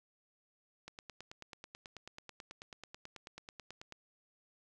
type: click train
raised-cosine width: 0.2 ms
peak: -30 dBFS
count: 29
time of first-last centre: 0.88-3.923 s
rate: 9.2 Hz
effects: none